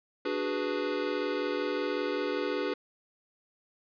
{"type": "chord", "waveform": "square", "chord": "G# half-diminished seventh", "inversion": "second", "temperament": "equal", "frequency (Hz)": [293.7, 370, 415.3, 493.9], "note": ["D4", "F#4", "G#4", "B4"], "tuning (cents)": [0, 0, 0, 0], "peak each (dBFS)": [-36, -36, -35, -35], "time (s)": [0.25, 2.74], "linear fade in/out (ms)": 5, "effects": ["resampled to 11025 Hz", "11-bit"]}